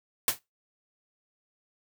white noise with exponential decay, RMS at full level -20 dBFS, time 0.28-0.39 s, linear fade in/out 1 ms, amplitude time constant 23 ms, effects noise-tail reverb RT60 0.2 s tail -20 dB re dry

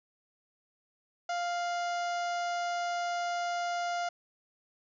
harmonic tone with a mistuned harmonic, 698.5 Hz, F5, in tune, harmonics 1 / 2 / 3 / 4 / 5 / 6 / 7 / 8 / 9 / 10, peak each -31 / -38 / -45 / -48 / -51 / -52 / -49 / -53 / -52 / -56 dBFS, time 1.29-4.09 s, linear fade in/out 5 ms, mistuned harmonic 4, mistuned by +54 cents, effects none

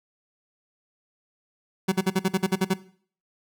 30% pulse tone bursts, 188.7 Hz, F#3, 34 cents sharp, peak -16 dBFS, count 10, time 1.88-2.74 s, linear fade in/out 10 ms, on 41 ms, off 50 ms, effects noise-tail reverb RT60 0.5 s tail -18 dB re dry

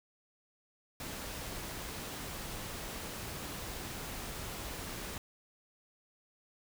pink noise, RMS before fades -42 dBFS, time 1-5.18 s, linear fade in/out 2 ms, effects none

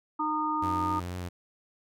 harmonic tone, 306.5 Hz, D#4, 26 cents flat, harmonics 1 / 3 / 4, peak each -33 / -30 / -30 dBFS, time 0.19-1 s, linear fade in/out 10 ms
sawtooth tone with vibrato, 89.4 Hz, F2, 41 cents sharp, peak -30 dBFS, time 0.62-1.29 s, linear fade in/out 10 ms, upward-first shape sine, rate 4.2 Hz, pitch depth 22 cents each way
effects none

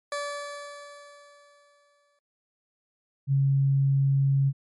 20% pulse tone with exponential decay, 577 Hz, D5, 31 cents flat, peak -23 dBFS, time 0.12-2.19 s, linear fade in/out 2 ms, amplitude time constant 450 ms
sine tone, 137.4 Hz, C#3, 15 cents flat, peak -19 dBFS, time 3.27-4.53 s, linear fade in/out 50 ms
effects MP3 48 kbps

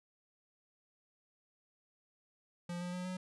square tone with pitch steps, 174.61 / 177.66 / 180.77 / 183.93 Hz, F3 / F3 / F#3 / F#3, 0 / +30 / -40 / -10 cents, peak -39 dBFS, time 2.69-3.17 s, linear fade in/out 5 ms, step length 120 ms, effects resampled to 24000 Hz

